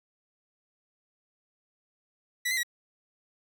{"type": "tone with pitch steps", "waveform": "sawtooth", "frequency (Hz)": [1963, 2061, 1919], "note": ["B6", "C7", "A#6"], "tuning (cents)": [-11, -27, 50], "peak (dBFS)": -23, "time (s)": [2.45, 2.633], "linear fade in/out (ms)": 10, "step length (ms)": 61, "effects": []}